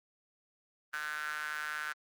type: tone with high-pass filter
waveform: sawtooth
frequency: 151.6 Hz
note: D#3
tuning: 45 cents flat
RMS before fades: -38 dBFS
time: 0.93-1.93 s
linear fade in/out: 10 ms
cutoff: 1500 Hz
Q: 7.4
effects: Opus 24 kbps